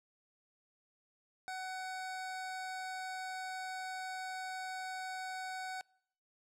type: tone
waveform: 25% pulse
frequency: 749 Hz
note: F#5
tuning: 21 cents sharp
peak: -36 dBFS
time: 1.48-5.81 s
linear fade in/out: 0 ms
effects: noise-tail reverb RT60 0.7 s tail -26 dB re dry + low-pass 9000 Hz 12 dB/octave